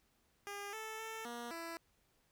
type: tone with pitch steps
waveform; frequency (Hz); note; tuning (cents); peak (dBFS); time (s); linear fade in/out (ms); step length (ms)
10% pulse; 404.6 / 439.4 / 444.7 / 237.8 / 333; G#4 / A4 / A4 / A#3 / E4; -45 / -2 / +18 / +35 / +18; -35; 0.47-1.77; 0; 260
effects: pink hiss -75 dBFS RMS until 2.31 s